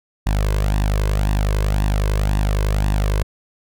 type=tone with flanger; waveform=sawtooth; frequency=50.9 Hz; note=G#1; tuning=34 cents flat; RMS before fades=-18 dBFS; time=0.26-3.23 s; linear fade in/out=10 ms; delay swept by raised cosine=1.1 to 1.96 ms; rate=1.9 Hz; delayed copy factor=+0.7; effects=none